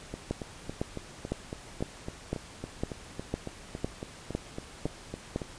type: two click trains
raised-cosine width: 2 ms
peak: -22 / -16 dBFS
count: 20 / 11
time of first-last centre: 0.14-5.418 / 0.31-5.361 s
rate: 3.6 / 1.98 Hz
effects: pink hiss -48 dBFS RMS until 5.58 s + resampled to 22050 Hz